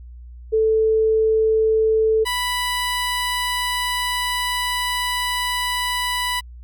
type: tone pair in turn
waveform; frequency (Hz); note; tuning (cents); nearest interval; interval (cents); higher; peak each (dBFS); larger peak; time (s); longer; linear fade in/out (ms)
sine / 15% pulse; 440 / 987.8; A4 / B5; 0 / 0; octave + major second; 1400; second; -14; neither; 0.52-2.25 / 2.25-6.41; second; 20
effects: added 60 Hz sine -36 dBFS peak until 6.63 s